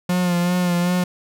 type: tone with vibrato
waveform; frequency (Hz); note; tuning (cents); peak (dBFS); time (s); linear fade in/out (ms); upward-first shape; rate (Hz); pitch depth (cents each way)
45% pulse; 177.2; F3; +25; -17; 0.09-1.04; 5; sine; 2.6; 33
effects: none